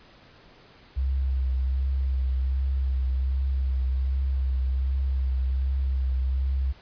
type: tone with vibrato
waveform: sine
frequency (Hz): 65.7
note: C2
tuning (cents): +8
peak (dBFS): -22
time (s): 0.96-6.73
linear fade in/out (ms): 20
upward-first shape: triangle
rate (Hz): 1.3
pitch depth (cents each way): 35
effects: pink hiss -53 dBFS RMS until 6.81 s + resampled to 11025 Hz